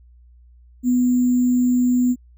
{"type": "tone with sample-and-hold", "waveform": "sine", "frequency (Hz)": 248.1, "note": "B3", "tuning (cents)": 8, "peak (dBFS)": -14, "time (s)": [0.83, 2.16], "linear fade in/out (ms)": 50, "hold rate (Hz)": 7350, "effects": ["added 60 Hz sine -46 dBFS peak until 2.37 s"]}